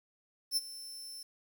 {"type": "tone with ADSR envelope", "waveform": "sawtooth", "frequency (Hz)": 5330, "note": "E8", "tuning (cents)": 18, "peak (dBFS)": -24, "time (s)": [0.51, 1.23], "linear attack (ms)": 57, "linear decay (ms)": 30, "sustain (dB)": -17, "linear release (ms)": 6, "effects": ["10-bit"]}